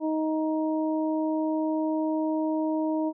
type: harmonic tone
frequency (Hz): 313.4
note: D#4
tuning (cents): +13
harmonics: 1 / 2 / 3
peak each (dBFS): -25 / -31 / -35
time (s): 0-3.13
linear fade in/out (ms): 50
effects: none